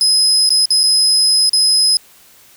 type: tone with dropouts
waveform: 35% pulse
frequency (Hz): 5070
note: D#8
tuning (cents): +32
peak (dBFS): -7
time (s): 0.01-1.97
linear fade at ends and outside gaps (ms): 1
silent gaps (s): 0.492-0.504 / 0.656-0.705 / 0.833-0.837 / 1.494-1.532
effects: white hiss -46 dBFS RMS until 2.56 s